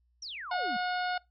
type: exponential sweep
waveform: sine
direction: down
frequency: 5920 to 196 Hz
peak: -38 dBFS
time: 0.22-0.77 s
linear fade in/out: 5 ms
type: harmonic tone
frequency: 724 Hz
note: F#5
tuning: 38 cents flat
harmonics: 1 / 2 / 3 / 4 / 5 / 6 / 7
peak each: -31 / -34 / -44 / -45 / -45 / -43 / -52 dBFS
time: 0.51-1.18 s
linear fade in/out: 5 ms
effects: noise-tail reverb RT60 0.2 s tail -22 dB re dry + added 60 Hz sine -67 dBFS peak until 1.3 s